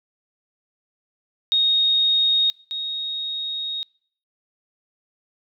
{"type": "tone pair in turn", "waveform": "sine", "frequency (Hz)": [3729, 3750], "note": ["A#7", "A#7"], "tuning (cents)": [0, 10], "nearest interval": "unison", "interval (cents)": 10, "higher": "second", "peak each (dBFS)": [-15, -25], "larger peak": "first", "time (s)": [[1.52, 2.5], [2.71, 3.83]], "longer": "second", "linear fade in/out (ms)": 0, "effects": ["noise-tail reverb RT60 0.6 s tail -26 dB re dry"]}